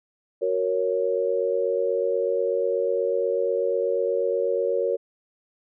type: chord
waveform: sine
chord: F# major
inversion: none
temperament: equal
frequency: 370 / 466.2 / 554.4 Hz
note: F#4 / A#4 / C#5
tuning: 0 / 0 / 0 cents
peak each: -28 / -24 / -25 dBFS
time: 0.41-4.97 s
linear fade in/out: 20 ms
effects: none